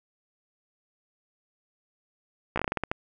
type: slowing click train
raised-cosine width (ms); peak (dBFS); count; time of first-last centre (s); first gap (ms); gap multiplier
0.5; -12; 10; 2.56-2.915; 15; 1.23
effects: none